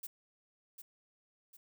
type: noise with echo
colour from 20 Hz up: violet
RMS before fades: -43 dBFS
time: 0.03-0.07 s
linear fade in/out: 5 ms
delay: 750 ms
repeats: 2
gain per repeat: -7 dB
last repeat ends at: 1.57 s
effects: none